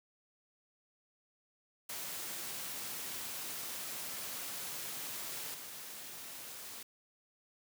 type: noise with level steps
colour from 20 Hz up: white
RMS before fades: -42 / -47 dBFS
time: 1.89-6.83 s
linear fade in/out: 5 ms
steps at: 5.54 s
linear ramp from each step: 2 ms
effects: high-pass 100 Hz 12 dB/octave